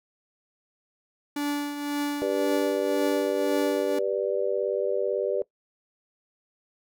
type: tone with tremolo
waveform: 45% pulse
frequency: 290 Hz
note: D4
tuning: 22 cents flat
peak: -24 dBFS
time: 1.36-3.99 s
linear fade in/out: 5 ms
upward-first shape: triangle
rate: 1.9 Hz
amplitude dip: 60%
type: chord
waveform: sine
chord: G major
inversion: none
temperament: just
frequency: 392 / 490 / 588 Hz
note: G4 / B4 / D5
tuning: 0 / -14 / +2 cents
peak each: -28 dBFS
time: 2.22-5.42 s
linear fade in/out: 0 ms
effects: noise-tail reverb RT60 0.1 s tail -20 dB re dry